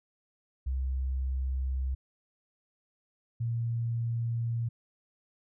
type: tone pair in turn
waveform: sine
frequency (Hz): 65.41 / 116.55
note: C2 / A#2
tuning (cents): 0 / 0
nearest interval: minor seventh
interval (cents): 1000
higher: second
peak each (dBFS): -28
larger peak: neither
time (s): 0.66-1.95 / 3.4-4.69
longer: neither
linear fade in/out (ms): 10
effects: none